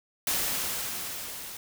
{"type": "noise with level ramp", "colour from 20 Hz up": "white", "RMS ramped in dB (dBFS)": [-27, -41], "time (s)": [0.27, 1.57], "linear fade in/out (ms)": 2, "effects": []}